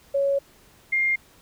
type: tone pair in turn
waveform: sine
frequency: 556 / 2117 Hz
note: C#5 / C7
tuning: +5 / +20 cents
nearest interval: octave + major seventh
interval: 2315 cents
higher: second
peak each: -19 dBFS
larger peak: neither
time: 0.14-0.39 / 0.92-1.16 s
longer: first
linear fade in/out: 10 ms
effects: pink hiss -55 dBFS RMS until 1.41 s